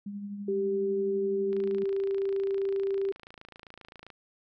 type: tone with tremolo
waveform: sine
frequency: 202.6 Hz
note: G#3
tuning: 43 cents flat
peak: -33 dBFS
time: 0.06-1.84 s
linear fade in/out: 5 ms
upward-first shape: triangle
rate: 12 Hz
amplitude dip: 45%
type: tone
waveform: sine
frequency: 392 Hz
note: G4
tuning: in tune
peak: -26 dBFS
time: 0.48-3.12 s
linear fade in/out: 5 ms
type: click train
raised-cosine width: 0.3 ms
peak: -31 dBFS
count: 72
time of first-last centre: 1.53-4.102 s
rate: 27.6 Hz
effects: none